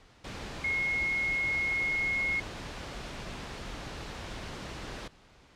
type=tone in noise; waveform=sine; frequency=2162 Hz; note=C#7; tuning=44 cents flat; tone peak=-27 dBFS; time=0.64-2.4 s; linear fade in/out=5 ms; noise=pink; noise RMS=-40 dBFS; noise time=0.24-5.08 s; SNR=+10 dB; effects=pink hiss -58 dBFS RMS until 5.55 s + low-pass 5000 Hz 12 dB/octave